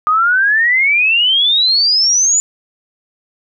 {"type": "exponential sweep", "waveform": "sine", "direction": "up", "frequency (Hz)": [1214, 7060], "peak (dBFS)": -9, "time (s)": [0.07, 2.4], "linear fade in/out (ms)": 0, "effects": []}